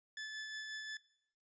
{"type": "tone with tremolo", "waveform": "sawtooth", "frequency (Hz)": 1736, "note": "A6", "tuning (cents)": -24, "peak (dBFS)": -38, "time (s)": [0.17, 0.97], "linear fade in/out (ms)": 2, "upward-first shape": "sine", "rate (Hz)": 5.6, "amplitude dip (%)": 30, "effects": ["noise-tail reverb RT60 0.7 s tail -19 dB re dry", "resampled to 16000 Hz"]}